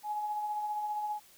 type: tone with tremolo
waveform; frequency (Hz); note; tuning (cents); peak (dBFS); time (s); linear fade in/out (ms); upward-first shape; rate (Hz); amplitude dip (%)
sine; 841; G#5; +22; -30; 0.03-1.2; 50; triangle; 15; 40
effects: white hiss -59 dBFS RMS until 1.37 s